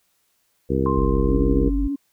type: harmonic tone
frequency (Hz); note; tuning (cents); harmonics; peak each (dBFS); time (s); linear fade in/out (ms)
66.9; C2; +39; 1 / 2 / 3 / 4 / 5 / 6 / 7; -26 / -26 / -26 / -26 / -26 / -26 / -26; 0.69-1.7; 20
type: tone with exponential decay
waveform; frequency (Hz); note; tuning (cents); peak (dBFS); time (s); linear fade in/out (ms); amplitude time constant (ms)
sine; 1051; C6; +7; -22; 0.86-1.97; 1; 240
type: tone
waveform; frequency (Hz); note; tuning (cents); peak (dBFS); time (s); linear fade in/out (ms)
sine; 48.19; G1; -29; -20; 0.97-1.88; 10
type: tone with vibrato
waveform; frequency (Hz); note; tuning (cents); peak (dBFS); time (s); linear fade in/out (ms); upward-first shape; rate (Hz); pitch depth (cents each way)
sine; 280.3; C#4; +19; -22; 1.28-1.96; 10; sine; 16; 33
effects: white hiss -67 dBFS RMS until 2.12 s